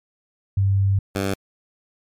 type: tone pair in turn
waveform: sine / 10% pulse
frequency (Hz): 98 / 97.54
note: G2 / G2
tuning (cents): 0 / -8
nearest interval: unison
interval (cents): 8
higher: first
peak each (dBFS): -15 / -13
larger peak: second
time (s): 0.57-0.99 / 1.15-1.34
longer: first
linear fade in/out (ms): 5
effects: MP3 96 kbps